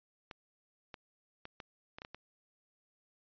clicks, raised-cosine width 0.3 ms, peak -29 dBFS, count 8, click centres 0.312 / 0.942 / 1.454 / 1.602 / 1.985 / 2.019 / 2.049 / 2.146 s, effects resampled to 11025 Hz

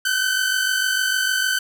sawtooth tone pair together, 1500 / 1546.6 Hz, F#6 / G6, +23 / -24 cents, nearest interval minor second, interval 53 cents, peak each -18 dBFS, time 0.05-1.59 s, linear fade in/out 5 ms, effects none

